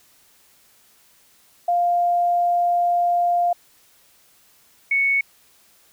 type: tone pair in turn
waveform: sine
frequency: 700 / 2216 Hz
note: F5 / C#7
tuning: +4 / -1 cents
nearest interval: octave + minor sixth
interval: 1995 cents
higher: second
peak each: -16 dBFS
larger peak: neither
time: 1.68-3.53 / 4.91-5.21 s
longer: first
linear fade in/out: 5 ms
effects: white hiss -56 dBFS RMS until 5.92 s